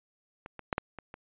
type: clicks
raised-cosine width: 0.5 ms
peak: -27 / -26 / -12 / -12 / -26 / -28 dBFS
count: 6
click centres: 0.461 / 0.593 / 0.728 / 0.781 / 0.987 / 1.141 s
effects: resampled to 8000 Hz